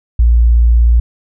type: tone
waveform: sine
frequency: 58.27 Hz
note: A#1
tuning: in tune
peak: -5 dBFS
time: 0.19-1 s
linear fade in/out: 5 ms
effects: none